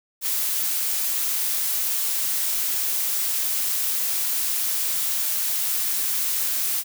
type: noise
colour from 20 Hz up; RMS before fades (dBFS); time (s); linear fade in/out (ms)
blue; -24; 0.21-6.84; 50
effects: none